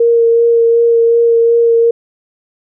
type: tone with vibrato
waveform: sine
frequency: 464.6 Hz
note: A#4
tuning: 6 cents flat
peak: -6 dBFS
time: 0-1.91 s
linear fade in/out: 5 ms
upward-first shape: sine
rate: 2.7 Hz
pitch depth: 13 cents each way
effects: none